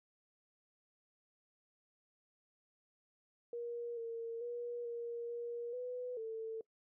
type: tone with pitch steps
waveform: sine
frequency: 473.8 / 460.1 / 479.2 / 470.6 / 473.9 / 496.9 / 446.2 Hz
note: A#4 / A#4 / A#4 / A#4 / A#4 / B4 / A4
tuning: +28 / -23 / +48 / +16 / +28 / +11 / +24 cents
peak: -39 dBFS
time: 3.53-6.61 s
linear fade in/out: 2 ms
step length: 440 ms
effects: noise-tail reverb RT60 0.1 s tail -23 dB re dry